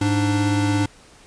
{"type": "tone pair together", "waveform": "square", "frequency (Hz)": [104, 294.6], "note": ["G#2", "D4"], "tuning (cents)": [3, 6], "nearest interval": "octave + tritone", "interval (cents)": 1803, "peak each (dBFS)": -21, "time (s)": [0.01, 0.86], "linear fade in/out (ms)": 5, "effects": ["pink hiss -49 dBFS RMS until 1.26 s", "resampled to 22050 Hz"]}